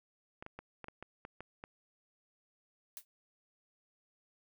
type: clicks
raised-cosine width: 0.5 ms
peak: -30 dBFS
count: 9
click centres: 0.425 / 0.464 / 0.59 / 0.843 / 0.884 / 1.026 / 1.251 / 1.406 / 1.639 s
type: noise with exponential decay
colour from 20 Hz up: blue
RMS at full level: -41 dBFS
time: 2.97-3.05 s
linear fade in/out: 1 ms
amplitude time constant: 17 ms
effects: none